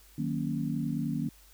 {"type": "chord", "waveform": "sine", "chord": "D# minor seventh", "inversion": "none", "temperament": "equal with one note detuned", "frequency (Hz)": [154.49, 185, 233.1, 277.2], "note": ["D#3", "F#3", "A#3", "C#4"], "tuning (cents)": [-12, 0, 0, 0], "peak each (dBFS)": [-33, -37, -33, -35], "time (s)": [0.18, 1.29], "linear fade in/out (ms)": 5, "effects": ["added 50 Hz sine -57 dBFS peak until 1.53 s", "white hiss -59 dBFS RMS until 1.53 s"]}